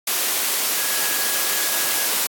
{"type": "tone in noise", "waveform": "sine", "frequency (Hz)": 1661.2, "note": "G#6", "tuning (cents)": 0, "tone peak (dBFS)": -32, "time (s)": [0.77, 2.08], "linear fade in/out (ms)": 5, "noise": "white", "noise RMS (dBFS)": -21, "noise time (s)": [0.07, 2.27], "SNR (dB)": -14, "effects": ["high-pass 300 Hz 12 dB/octave", "AAC 64 kbps"]}